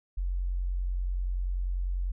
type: tone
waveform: sine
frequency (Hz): 45.13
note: F#1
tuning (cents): -42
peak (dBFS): -27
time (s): 0.17-2.12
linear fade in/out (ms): 10
effects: none